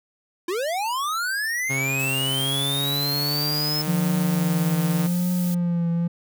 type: linear sweep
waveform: square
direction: up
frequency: 327.6 to 5230 Hz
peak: -24 dBFS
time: 0.48-3.82 s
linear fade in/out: 5 ms
type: tone with pitch glide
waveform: sawtooth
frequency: 135.2 to 152.64 Hz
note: C#3 to D#3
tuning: -43 to -33 cents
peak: -22 dBFS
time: 1.69-5.08 s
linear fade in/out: 20 ms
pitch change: +210 cents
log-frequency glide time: 2.37-3.85 s
type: noise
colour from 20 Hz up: blue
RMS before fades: -35 dBFS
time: 1.99-5.55 s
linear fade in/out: 10 ms
type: tone with vibrato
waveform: triangle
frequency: 174.4 Hz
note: F3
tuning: 2 cents flat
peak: -18 dBFS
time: 3.87-6.08 s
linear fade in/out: 10 ms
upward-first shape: triangle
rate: 0.86 Hz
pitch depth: 60 cents each way
effects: none